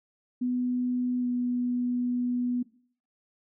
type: tone with pitch glide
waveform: sine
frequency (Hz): 248.4 to 245.8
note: B3 to B3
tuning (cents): +10 to -8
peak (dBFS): -25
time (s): 0.41-2.63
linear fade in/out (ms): 10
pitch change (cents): -18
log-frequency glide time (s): 1.2-1.26
effects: noise-tail reverb RT60 0.5 s tail -18 dB re dry